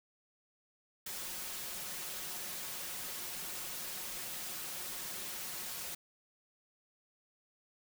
white noise with comb filter, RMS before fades -42 dBFS, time 1.06-5.95 s, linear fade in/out 5 ms, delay 5.5 ms, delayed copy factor +0.55, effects none

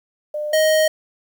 sine / square tone pair in turn, 600 / 625.4 Hz, D5 / D#5, +37 / +9 cents, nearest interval minor second, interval 72 cents, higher second, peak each -22 / -14 dBFS, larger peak second, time 0.34-0.53 / 0.53-0.88 s, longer second, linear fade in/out 5 ms, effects 9-bit

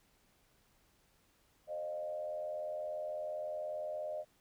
sine tone with frequency modulation, 611 Hz, D#5, 32 cents flat, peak -37 dBFS, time 1.67-4.25 s, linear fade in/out 50 ms, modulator 83.4 Hz, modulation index 0.66, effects pink hiss -71 dBFS RMS until 4.4 s

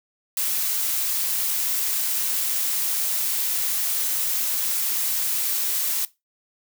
blue noise, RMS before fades -24 dBFS, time 0.37-6.05 s, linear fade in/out 2 ms, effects noise-tail reverb RT60 0.2 s tail -18 dB re dry

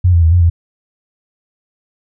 sine tone with pitch steps, 90.2 / 84.9 / 81.1 / 88.4 / 84.5 Hz, F#2 / F2 / E2 / F2 / E2, -44 / -48 / -28 / +22 / +43 cents, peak -6 dBFS, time 0.04-0.5 s, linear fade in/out 10 ms, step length 92 ms, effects none

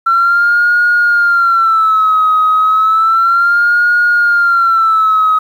sine tone with vibrato, 1346 Hz, E6, 36 cents sharp, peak -6 dBFS, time 0.06-5.39 s, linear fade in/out 10 ms, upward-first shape sine, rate 0.32 Hz, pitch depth 110 cents each way, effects tanh soft clip ceiling -3 dBFS + 7-bit

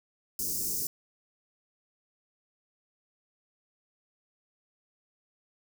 white band-stop noise, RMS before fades -32 dBFS, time 0.39-0.87 s, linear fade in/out 2 ms, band 450 to 5100 Hz, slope 48 dB/octave, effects none

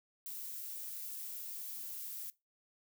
violet noise, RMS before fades -44 dBFS, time 0.26-2.3 s, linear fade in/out 0 ms, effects noise-tail reverb RT60 0.2 s tail -19 dB re dry

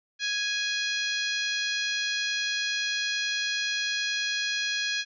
harmonic tone, 830.6 Hz, G#5, in tune, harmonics 2 / 3 / 4 / 5 / 6 / 7 / 8, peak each -31 / -33 / -33 / -33 / -39 / -39 / -47 dBFS, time 0.19-5.05 s, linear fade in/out 50 ms, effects none

